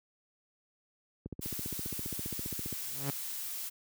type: click train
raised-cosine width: 3 ms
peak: -26 dBFS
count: 23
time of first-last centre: 1.26-2.727 s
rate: 15 Hz
type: noise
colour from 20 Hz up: blue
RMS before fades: -39 dBFS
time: 1.41-3.7 s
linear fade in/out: 20 ms
type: tone with exponential growth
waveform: sawtooth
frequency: 139.9 Hz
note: C#3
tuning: 16 cents sharp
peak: -26 dBFS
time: 2.83-3.1 s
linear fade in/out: 0 ms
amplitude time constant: 58 ms
effects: high-pass 60 Hz 12 dB/octave